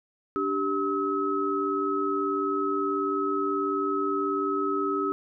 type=tone cluster; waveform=sine; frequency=291.9 / 390.4 / 1285 Hz; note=D4 / G4 / E6; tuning=-10 / -7 / -45 cents; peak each=-30 / -28 / -28 dBFS; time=0.36-5.12 s; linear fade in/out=0 ms; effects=none